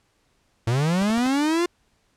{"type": "linear sweep", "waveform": "45% pulse", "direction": "up", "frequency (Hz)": [110, 355.2], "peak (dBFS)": -19, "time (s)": [0.67, 1.66], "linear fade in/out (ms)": 5}
{"type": "noise bursts", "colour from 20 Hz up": "pink", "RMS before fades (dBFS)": -36, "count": 4, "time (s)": [1.01, 1.274], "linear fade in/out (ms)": 5, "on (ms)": 24, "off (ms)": 56}
{"effects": ["pink hiss -66 dBFS RMS until 2.16 s", "low-pass 9000 Hz 12 dB/octave"]}